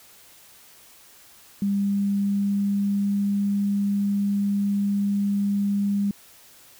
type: tone with pitch glide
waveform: sine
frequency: 200 to 201.3 Hz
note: G3 to G3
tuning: +35 to +46 cents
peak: -20 dBFS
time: 1.62-6.11 s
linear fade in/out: 2 ms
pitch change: +11 cents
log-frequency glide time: 1.77-3.51 s
effects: white hiss -51 dBFS RMS until 6.79 s